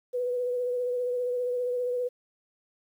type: tone with vibrato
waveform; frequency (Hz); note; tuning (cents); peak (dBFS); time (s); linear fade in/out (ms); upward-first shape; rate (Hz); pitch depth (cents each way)
sine; 493.9; B4; 0; -26; 0.13-2.09; 20; triangle; 15; 31
effects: 10-bit